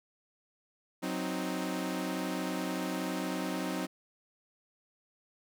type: chord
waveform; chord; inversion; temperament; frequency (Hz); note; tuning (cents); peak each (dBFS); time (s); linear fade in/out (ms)
sawtooth; C diminished; second; equal; 185 / 261.6 / 311.1; Gb3 / C4 / Eb4; 0 / 0 / 0; -33; 1.02-3.87; 20
effects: none